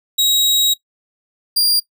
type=tone pair in turn; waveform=sawtooth; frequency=3820 / 4785 Hz; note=A#7 / D8; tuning=+42 / +32 cents; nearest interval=major third; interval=390 cents; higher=second; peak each=-9 dBFS; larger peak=neither; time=0.18-0.74 / 1.56-1.8 s; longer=first; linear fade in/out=10 ms; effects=noise-tail reverb RT60 0.1 s tail -19 dB re dry